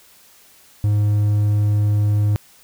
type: tone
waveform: triangle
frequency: 104.1 Hz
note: G#2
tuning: 5 cents sharp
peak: -12 dBFS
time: 0.84-2.36 s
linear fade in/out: 0 ms
effects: white hiss -50 dBFS RMS until 2.63 s